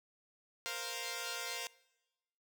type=chord; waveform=5% pulse; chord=Bb suspended second; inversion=none; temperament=equal; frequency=466.2 / 523.3 / 698.5 Hz; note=Bb4 / C5 / F5; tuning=0 / 0 / 0 cents; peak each=-32 dBFS; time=0.66-1.67 s; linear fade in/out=0 ms; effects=noise-tail reverb RT60 1.0 s tail -22 dB re dry